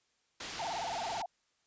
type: low-pass noise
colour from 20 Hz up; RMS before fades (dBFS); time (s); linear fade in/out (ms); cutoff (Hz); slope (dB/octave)
white; -43; 0.4-1.22; 5; 5200; 12
type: tone with vibrato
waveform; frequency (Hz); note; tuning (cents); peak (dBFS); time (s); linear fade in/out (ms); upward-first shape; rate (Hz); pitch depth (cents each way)
sine; 786; G5; +4; -35; 0.59-1.26; 5; sine; 18; 280
effects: white hiss -75 dBFS RMS until 1.66 s + resampled to 16000 Hz